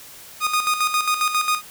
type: tone with tremolo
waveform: sawtooth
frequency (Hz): 1236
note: D#6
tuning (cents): -12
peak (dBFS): -13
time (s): 0.4-1.62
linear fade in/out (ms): 50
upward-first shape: square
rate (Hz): 7.4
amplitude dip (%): 60
effects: white hiss -42 dBFS RMS until 1.7 s